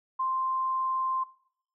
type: tone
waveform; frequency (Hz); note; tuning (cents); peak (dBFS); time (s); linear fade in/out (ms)
sine; 1046.5; C6; 0; -26; 0.19-1.24; 10
effects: noise-tail reverb RT60 0.6 s tail -18 dB re dry